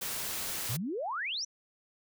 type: noise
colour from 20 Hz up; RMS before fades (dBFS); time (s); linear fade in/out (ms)
white; -36; 0.01-0.77; 10
type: exponential sweep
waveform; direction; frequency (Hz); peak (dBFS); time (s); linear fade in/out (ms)
sine; up; 100.2 to 6140; -32; 0.69-1.45; 10
effects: none